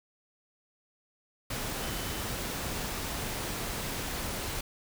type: tone in noise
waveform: sine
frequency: 3031 Hz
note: F#7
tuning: 41 cents sharp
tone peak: -46 dBFS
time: 1.82-2.21 s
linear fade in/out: 5 ms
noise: pink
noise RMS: -35 dBFS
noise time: 1.5-4.61 s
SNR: -14 dB
effects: none